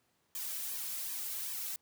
blue noise with flanger, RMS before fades -39 dBFS, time 0.35-1.76 s, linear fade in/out 2 ms, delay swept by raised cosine 1.4 to 2.9 ms, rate 2.6 Hz, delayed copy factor -1, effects pink hiss -75 dBFS RMS until 1.81 s + high-pass 100 Hz 12 dB/octave

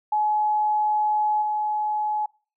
sine tone with level steps, 848 Hz, G#5, 36 cents sharp, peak -19 / -22 dBFS, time 0.12-2.26 s, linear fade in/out 5 ms, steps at 1.41 s, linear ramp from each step 20 ms, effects noise-tail reverb RT60 0.4 s tail -26 dB re dry

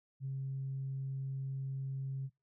sine tone, 134.8 Hz, C#3, 48 cents flat, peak -35 dBFS, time 0.2-2.3 s, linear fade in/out 50 ms, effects noise-tail reverb RT60 0.2 s tail -22 dB re dry + tanh soft clip ceiling -31 dBFS

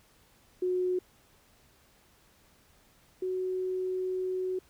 sine tone pair in turn, 364.7 / 370.9 Hz, F#4 / F#4, -25 / +4 cents, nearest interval unison, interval 29 cents, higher second, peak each -26 / -29 dBFS, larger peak first, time 0.62-0.99 / 3.22-4.59 s, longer second, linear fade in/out 5 ms, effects pink hiss -63 dBFS RMS until 4.69 s

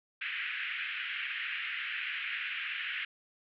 white band-pass noise, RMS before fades -37 dBFS, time 0.21-3.05 s, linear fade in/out 5 ms, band 1500 to 2900 Hz, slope 48 dB/octave, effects none

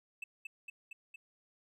triangle tone with echo, 2637 Hz, E7, in tune, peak -37 dBFS, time 0.22-0.24 s, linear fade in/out 5 ms, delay 230 ms, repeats 4, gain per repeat -2 dB, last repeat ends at 1.16 s, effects none

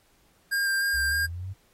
square tone with vibrato, 1600 Hz, G6, 35 cents sharp, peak -24 dBFS, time 0.51-1.27 s, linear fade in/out 20 ms, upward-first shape square, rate 3.3 Hz, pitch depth 12 cents each way
sine linear sweep, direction up, 62 to 98.3 Hz, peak -32 dBFS, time 0.93-1.54 s, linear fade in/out 20 ms
effects pink hiss -64 dBFS RMS until 1.73 s + AAC 48 kbps

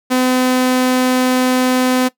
sawtooth tone, 254.5 Hz, C4, 48 cents flat, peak -8 dBFS, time 0.1-2.09 s, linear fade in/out 20 ms, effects noise-tail reverb RT60 0.1 s tail -18 dB re dry

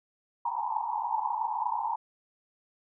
white band-pass noise, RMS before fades -31 dBFS, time 0.45-1.96 s, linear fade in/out 5 ms, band 840 to 960 Hz, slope 96 dB/octave, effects none

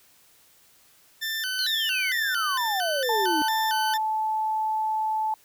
20% pulse tone with vibrato, 1642 Hz, G#6, 20 cents flat, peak -22 dBFS, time 1.21-3.98 s, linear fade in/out 20 ms, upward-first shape square, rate 2.2 Hz, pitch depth 140 cents each way
sine exponential sweep, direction down, 4435 to 293.7 Hz, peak -25 dBFS, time 1.59-3.42 s, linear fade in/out 0 ms
sine tone with pitch glide, 880 to 870.9 Hz, A5 to A5, 0 to -18 cents, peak -23 dBFS, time 3.09-5.34 s, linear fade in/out 2 ms, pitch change -18 cents, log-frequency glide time 3.59-3.83 s
effects white hiss -58 dBFS RMS until 5.44 s

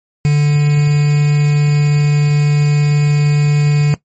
triangle tone with quantisation, 146.83 Hz, D3, in tune, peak -6 dBFS, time 0.25-3.94 s, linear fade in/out 0 ms, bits 4, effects noise-tail reverb RT60 0.1 s tail -17 dB re dry + MP3 32 kbps

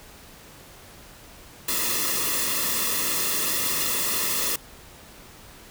white noise with comb filter, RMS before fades -25 dBFS, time 1.68-4.56 s, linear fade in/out 5 ms, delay 1.3 ms, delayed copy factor -0.85, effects pink hiss -47 dBFS RMS until 5.7 s

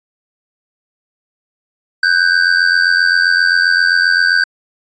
square ring-modulated tone, 1547 Hz, G6, 23 cents flat, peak -7 dBFS, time 2.03-4.44 s, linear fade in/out 2 ms, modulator 43.8 Hz, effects resampled to 16000 Hz

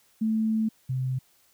sine tone pair in turn, 220 / 129.61 Hz, A3 / C3, 0 / -16 cents, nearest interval major sixth, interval 916 cents, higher first, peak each -22 / -25 dBFS, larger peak first, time 0.21-0.69 / 0.89-1.19 s, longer first, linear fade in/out 10 ms, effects white hiss -63 dBFS RMS until 1.53 s

